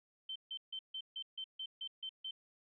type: tone bursts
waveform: sine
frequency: 3099 Hz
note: G7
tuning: 21 cents flat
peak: -40 dBFS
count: 10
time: 0.29-2.31 s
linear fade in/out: 5 ms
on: 67 ms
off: 150 ms
effects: none